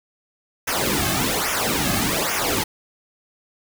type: noise with flanger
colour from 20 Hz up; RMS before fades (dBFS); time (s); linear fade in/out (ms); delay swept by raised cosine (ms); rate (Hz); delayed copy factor
pink; -22; 0.67-2.64; 10; 0.23 to 2.13; 1.2; -0.85
effects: none